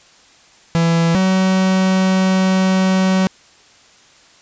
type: tone pair in turn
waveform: 45% pulse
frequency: 166.7 / 188.35 Hz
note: E3 / F#3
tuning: +20 / +31 cents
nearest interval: major second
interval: 211 cents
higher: second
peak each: -12 dBFS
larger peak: neither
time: 0.75-1.15 / 1.15-3.27 s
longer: second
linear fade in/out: 0 ms
effects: white hiss -48 dBFS RMS until 4.41 s + resampled to 16000 Hz